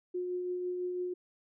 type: tone with tremolo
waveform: sine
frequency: 360 Hz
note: F#4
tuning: 47 cents flat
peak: -31 dBFS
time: 0.14-1.14 s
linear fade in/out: 10 ms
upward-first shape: triangle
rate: 6 Hz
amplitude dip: 30%
effects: none